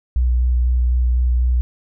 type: tone with vibrato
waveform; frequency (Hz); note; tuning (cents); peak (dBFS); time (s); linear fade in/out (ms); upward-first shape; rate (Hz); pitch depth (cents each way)
sine; 61.4; B1; -9; -13; 0.16-1.61; 0; square; 4; 13
effects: none